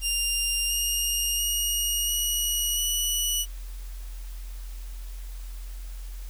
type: tone with pitch steps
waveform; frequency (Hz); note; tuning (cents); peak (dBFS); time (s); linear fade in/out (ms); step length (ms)
15% pulse; 2798 / 2834 / 2870 / 2907 / 2944; F7 / F7 / F7 / F#7 / F#7; +3 / +25 / +47 / -31 / -9; -17; 0.01-3.46; 50; 690
effects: added 43 Hz sine -34 dBFS peak until 6.29 s + white hiss -51 dBFS RMS until 6.29 s